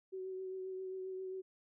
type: tone with vibrato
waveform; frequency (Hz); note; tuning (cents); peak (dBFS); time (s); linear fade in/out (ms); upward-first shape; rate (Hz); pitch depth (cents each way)
sine; 376.2; F#4; +29; -40; 0.12-1.42; 20; triangle; 7.5; 22
effects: none